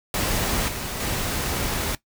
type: noise with level steps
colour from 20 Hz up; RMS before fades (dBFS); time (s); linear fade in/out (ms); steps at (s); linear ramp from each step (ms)
pink; -24 / -30 / -26; 0.14-1.95; 2; 0.68 / 1; 5
effects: noise-tail reverb RT60 0.1 s tail -17 dB re dry